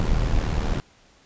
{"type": "noise with amplitude modulation", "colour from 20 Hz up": "brown", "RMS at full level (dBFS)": -19, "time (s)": [0, 0.8], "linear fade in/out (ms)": 0, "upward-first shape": "sine", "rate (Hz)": 77.9, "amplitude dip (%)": 65, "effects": ["pink hiss -56 dBFS RMS until 1.25 s", "resampled to 16000 Hz"]}